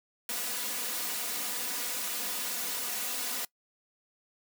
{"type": "noise with comb filter", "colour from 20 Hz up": "white", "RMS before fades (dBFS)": -34, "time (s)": [0.29, 3.45], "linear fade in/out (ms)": 2, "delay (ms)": 4.1, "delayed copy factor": 0.8, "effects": ["noise-tail reverb RT60 0.1 s tail -22 dB re dry", "high-pass 200 Hz 12 dB/octave"]}